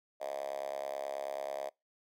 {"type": "tone with high-pass filter", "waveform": "5% pulse", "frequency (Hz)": 69.3, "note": "C#2", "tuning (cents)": 0, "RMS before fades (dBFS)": -39, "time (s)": [0.2, 1.7], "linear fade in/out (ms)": 20, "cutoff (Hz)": 620, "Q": 7.4, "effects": ["noise-tail reverb RT60 0.2 s tail -25 dB re dry"]}